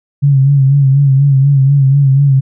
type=tone with vibrato; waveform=sine; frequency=137.9 Hz; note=C#3; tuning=9 cents flat; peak=-5 dBFS; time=0.22-2.41 s; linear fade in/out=20 ms; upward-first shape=sine; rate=4.1 Hz; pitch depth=59 cents each way; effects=none